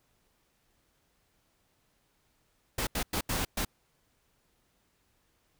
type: noise bursts at uneven times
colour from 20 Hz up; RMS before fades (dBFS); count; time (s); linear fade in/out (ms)
pink; -31; 5; 2.78-2.87 / 2.95-3.03 / 3.13-3.21 / 3.29-3.45 / 3.57-3.65; 5
effects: pink hiss -72 dBFS RMS until 5.59 s